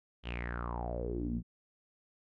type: tone with low-pass filter sweep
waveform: sawtooth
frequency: 59.4 Hz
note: A#1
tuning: 33 cents sharp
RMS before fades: -37 dBFS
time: 0.23-1.43 s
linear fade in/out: 50 ms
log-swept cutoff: 3200 to 190 Hz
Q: 7.3
effects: none